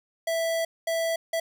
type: tone bursts at uneven times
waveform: square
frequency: 659.3 Hz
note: E5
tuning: in tune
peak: -25 dBFS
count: 3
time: 0.27-0.65 / 0.87-1.16 / 1.33-1.4 s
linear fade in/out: 5 ms
effects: none